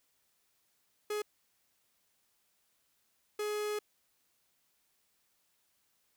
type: tone bursts at uneven times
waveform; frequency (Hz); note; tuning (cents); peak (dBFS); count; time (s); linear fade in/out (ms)
45% pulse; 420; G#4; +19; -33; 2; 1.1-1.22 / 3.39-3.79; 5
effects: white hiss -75 dBFS RMS until 6.16 s